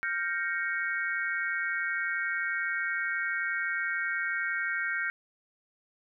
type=chord; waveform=sine; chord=G half-diminished seventh; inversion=third; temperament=equal; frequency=1396.9 / 1568 / 1864.7 / 2217 Hz; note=F6 / G6 / Bb6 / Db7; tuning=0 / 0 / 0 / 0 cents; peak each=-35 / -32 / -34 / -36 dBFS; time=0.03-5.1 s; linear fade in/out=0 ms; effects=none